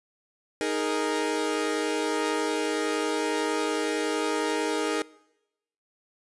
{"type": "chord", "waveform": "sawtooth", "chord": "D# suspended fourth", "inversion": "none", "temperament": "equal", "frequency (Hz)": [311.1, 415.3, 466.2], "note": ["D#4", "G#4", "A#4"], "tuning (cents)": [0, 0, 0], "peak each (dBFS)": -26, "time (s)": [0.61, 5.02], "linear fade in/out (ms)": 0, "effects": ["noise-tail reverb RT60 0.9 s tail -22 dB re dry", "resampled to 24000 Hz"]}